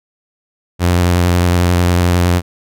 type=tone with vibrato; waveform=sawtooth; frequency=88.2 Hz; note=F2; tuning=18 cents sharp; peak=-6 dBFS; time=0.79-2.42 s; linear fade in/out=50 ms; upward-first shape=sine; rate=11 Hz; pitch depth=24 cents each way; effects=none